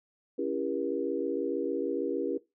sine chord, C# diminished seventh, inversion none, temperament just, 277.2 / 332.6 / 399.1 / 479 Hz, C#4 / E4 / G4 / Bb4, 0 / +16 / +31 / +47 cents, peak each -34 dBFS, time 0.38-2.38 s, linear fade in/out 10 ms, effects noise-tail reverb RT60 0.2 s tail -18 dB re dry

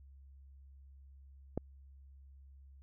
click, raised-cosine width 2 ms, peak -21 dBFS, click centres 1.576 s, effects added 68 Hz sine -54 dBFS peak until 2.82 s

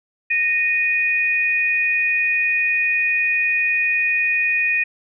sine tone pair together, 1852 / 2472 Hz, A#6 / D#7, -12 / -12 cents, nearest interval perfect fourth, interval 500 cents, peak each -22 / -17 dBFS, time 0.3-4.84 s, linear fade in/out 10 ms, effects none

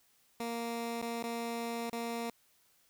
15% pulse tone with dropouts, 233.1 Hz, A#3, in tune, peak -29 dBFS, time 0.4-2.3 s, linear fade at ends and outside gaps 2 ms, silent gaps 1.016-1.025 / 1.227-1.238 / 1.898-1.928 s, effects white hiss -69 dBFS RMS until 2.89 s

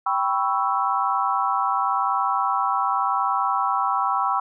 sine chord, C# half-diminished seventh, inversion second, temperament equal, 784 / 987.8 / 1108.7 / 1318.5 Hz, G5 / B5 / C#6 / E6, 0 / 0 / 0 / 0 cents, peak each -25 dBFS, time 0.06-4.4 s, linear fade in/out 5 ms, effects none

